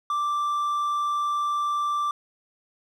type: tone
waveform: triangle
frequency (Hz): 1174.7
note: D6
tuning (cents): 0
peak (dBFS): -21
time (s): 0.1-2.11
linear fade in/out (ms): 2
effects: none